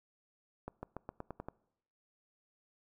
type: accelerating click train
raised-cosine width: 1 ms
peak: -27 dBFS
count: 8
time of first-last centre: 0.68-1.485 s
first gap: 150 ms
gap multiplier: 0.91
effects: noise-tail reverb RT60 0.8 s tail -23 dB re dry